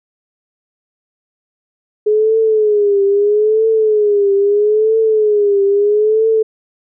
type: tone with vibrato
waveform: sine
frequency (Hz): 420.2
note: G#4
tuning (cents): +20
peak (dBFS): -9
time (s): 2.06-6.43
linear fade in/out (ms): 10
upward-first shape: triangle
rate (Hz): 0.77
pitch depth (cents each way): 110
effects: none